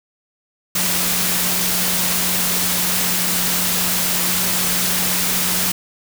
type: tone in noise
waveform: sine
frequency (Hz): 180.5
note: F#3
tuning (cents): -43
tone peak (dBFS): -28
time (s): 0.75-5.72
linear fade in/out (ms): 5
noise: white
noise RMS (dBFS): -19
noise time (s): 0.75-5.72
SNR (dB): -12
effects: none